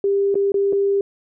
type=tone with dropouts; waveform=sine; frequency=397.8 Hz; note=G4; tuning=25 cents sharp; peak=-15 dBFS; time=0.04-1.01 s; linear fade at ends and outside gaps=2 ms; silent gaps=0.344-0.354 / 0.52-0.542 / 0.726-0.73 s; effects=none